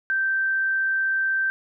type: tone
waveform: sine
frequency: 1561 Hz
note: G6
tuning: 8 cents flat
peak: -20 dBFS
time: 0.1-1.5 s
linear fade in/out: 0 ms
effects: none